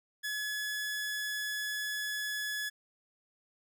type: tone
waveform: sawtooth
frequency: 1701 Hz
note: G#6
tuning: 41 cents sharp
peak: -30 dBFS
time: 0.23-2.7 s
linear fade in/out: 20 ms
effects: none